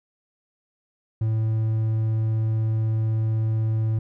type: tone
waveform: triangle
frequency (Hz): 110.5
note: A2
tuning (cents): +8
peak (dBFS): -18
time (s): 1.21-3.99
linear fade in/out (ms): 5
effects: none